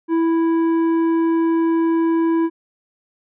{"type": "tone with tanh clipping", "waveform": "sine", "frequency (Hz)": 329.6, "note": "E4", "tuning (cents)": 0, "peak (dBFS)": -16, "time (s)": [0.08, 2.5], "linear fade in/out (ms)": 50, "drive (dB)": 9, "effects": []}